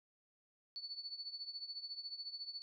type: tone with tremolo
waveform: sine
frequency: 4460 Hz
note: C#8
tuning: 10 cents sharp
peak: -40 dBFS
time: 0.76-2.62 s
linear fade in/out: 0 ms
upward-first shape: triangle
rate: 14 Hz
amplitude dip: 85%
effects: none